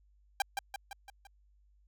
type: tone with echo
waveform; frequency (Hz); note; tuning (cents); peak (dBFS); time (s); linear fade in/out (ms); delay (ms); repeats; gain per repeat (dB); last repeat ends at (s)
sawtooth; 794; G5; +22; -23; 0.4-0.42; 2; 170; 5; -5; 1.27
effects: added 50 Hz sine -63 dBFS peak until 1.87 s